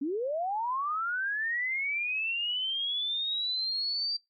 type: linear sweep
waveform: sine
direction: up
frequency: 261.6 to 4699 Hz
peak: -28 dBFS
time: 0.01-4.17 s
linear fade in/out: 10 ms
effects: noise-tail reverb RT60 0.2 s tail -23 dB re dry + MP3 32 kbps